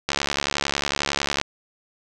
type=click train; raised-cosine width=0.2 ms; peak=-4 dBFS; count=95; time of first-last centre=0.09-1.414 s; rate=71 Hz; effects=resampled to 22050 Hz + 7-bit